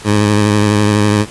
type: tone with vibrato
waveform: 15% pulse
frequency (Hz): 104.5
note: G#2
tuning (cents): +11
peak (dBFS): -3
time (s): 0.04-1.26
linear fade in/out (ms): 50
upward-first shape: sine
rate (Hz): 12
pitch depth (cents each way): 33
effects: pink hiss -33 dBFS RMS until 1.3 s + resampled to 24000 Hz